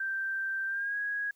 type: tone with pitch glide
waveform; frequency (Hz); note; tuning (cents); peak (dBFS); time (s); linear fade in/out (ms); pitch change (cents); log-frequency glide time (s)
sine; 1568 to 1654.5; G6 to G#6; 0 to -7; -30; 0-1.31; 5; +93; 0.67-0.97
effects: white hiss -71 dBFS RMS until 1.35 s